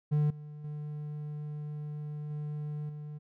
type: tone with level steps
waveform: triangle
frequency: 149.4 Hz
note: D3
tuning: 30 cents sharp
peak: -22 / -40 / -34 / -32 / -37 dBFS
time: 0.11-3.19 s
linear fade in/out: 20 ms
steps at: 0.3 / 0.64 / 2.3 / 2.89 s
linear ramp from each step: 5 ms
effects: none